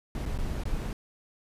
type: noise with dropouts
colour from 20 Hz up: brown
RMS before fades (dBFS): -31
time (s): 0.15-0.93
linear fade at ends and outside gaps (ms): 1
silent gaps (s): 0.255-0.26 / 0.378-0.387 / 0.636-0.654
effects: resampled to 32000 Hz